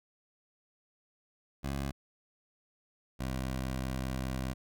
15% pulse tone pair in turn, 68.8 / 64.94 Hz, C#2 / C2, -12 / -12 cents, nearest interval minor second, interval 100 cents, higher first, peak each -27 dBFS, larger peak neither, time 1.63-1.92 / 3.19-4.54 s, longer second, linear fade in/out 20 ms, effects none

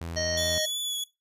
sawtooth tone, 83.7 Hz, E2, 27 cents sharp, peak -30 dBFS, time 0.01-0.58 s, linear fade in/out 0 ms
harmonic tone, 622.3 Hz, D#5, in tune, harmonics 1 / 3 / 5 / 7 / 9 / 10, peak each -29 / -35 / -41 / -34 / -34 / -40 dBFS, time 0.16-0.66 s, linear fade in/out 10 ms
sawtooth tone with vibrato, 3415 Hz, G#7, 48 cents sharp, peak -26 dBFS, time 0.37-1.04 s, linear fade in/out 5 ms, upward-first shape triangle, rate 2.9 Hz, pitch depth 26 cents each way
effects noise-tail reverb RT60 0.2 s tail -17 dB re dry + resampled to 32000 Hz

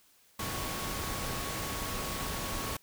sine tone in noise, 1108.7 Hz, C#6, in tune, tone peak -43 dBFS, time 0.39-2.77 s, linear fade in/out 5 ms, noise pink, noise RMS -36 dBFS, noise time 0.39-2.77 s, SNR -10 dB, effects white hiss -64 dBFS RMS until 2.82 s

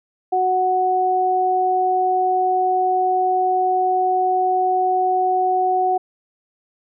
sine tone pair together, 370 / 740 Hz, F#4 / F#5, 0 / 0 cents, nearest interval octave, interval 1200 cents, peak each -22 / -16 dBFS, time 0.32-5.98 s, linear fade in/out 10 ms, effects none

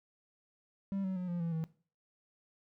triangle tone with pitch steps, 196 / 188.45 / 181.19 / 174.21 / 167.5 / 161.05 Hz, G3 / F#3 / F#3 / F3 / E3 / E3, 0 / +32 / -36 / -4 / +28 / -40 cents, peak -31 dBFS, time 0.92-1.64 s, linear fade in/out 0 ms, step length 120 ms, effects noise-tail reverb RT60 0.4 s tail -18 dB re dry

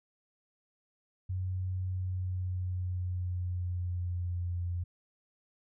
sine tone with pitch glide, 92.5 to 87.81 Hz, F#2 to F2, 0 to +10 cents, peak -31 dBFS, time 1.29-4.84 s, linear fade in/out 10 ms, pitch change -90 cents, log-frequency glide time 1.9-4.62 s, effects none

